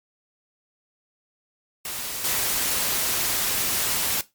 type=noise with level steps; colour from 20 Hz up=white; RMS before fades=-31 / -24 dBFS; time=1.85-4.21 s; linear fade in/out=2 ms; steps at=2.24 s; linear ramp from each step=5 ms; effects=noise-tail reverb RT60 0.2 s tail -17 dB re dry + MP3 96 kbps